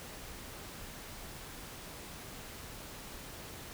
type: silence
effects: pink hiss -47 dBFS RMS until 3.73 s